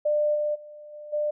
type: tone with level steps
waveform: sine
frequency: 597 Hz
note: D5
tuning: 28 cents sharp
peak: -20 / -23 / -41 / -38 / -23 dBFS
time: 0.05-1.31 s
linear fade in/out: 10 ms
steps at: 0.34 / 0.54 / 0.92 / 1.12 s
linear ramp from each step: 20 ms
effects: none